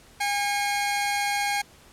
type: tone pair together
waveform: sawtooth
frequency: 812.6 / 2172 Hz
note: G#5 / C#7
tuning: -38 / -36 cents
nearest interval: octave + perfect fourth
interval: 1702 cents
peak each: -21 / -26 dBFS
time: 0.2-1.62 s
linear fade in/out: 10 ms
effects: pink hiss -53 dBFS RMS until 1.92 s + low-pass 12000 Hz 12 dB/octave